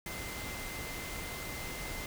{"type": "tone in noise", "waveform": "sine", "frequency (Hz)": 2072, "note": "C7", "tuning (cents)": -17, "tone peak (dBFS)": -45, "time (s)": [0.06, 2.06], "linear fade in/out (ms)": 2, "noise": "pink", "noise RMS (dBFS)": -41, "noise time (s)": [0.06, 2.06], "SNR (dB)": -7, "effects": []}